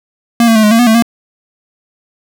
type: tone with pitch steps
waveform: square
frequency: 234.3 / 226.2 / 217.6 / 210.4 / 228.1 / 243.2 / 221.4 / 233.4 Hz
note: A#3 / A3 / A3 / G#3 / A#3 / B3 / A3 / A#3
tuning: +9 / +48 / -19 / +23 / -37 / -26 / +11 / +2 cents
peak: -6 dBFS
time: 0.4-1.024 s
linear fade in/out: 2 ms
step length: 78 ms
effects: none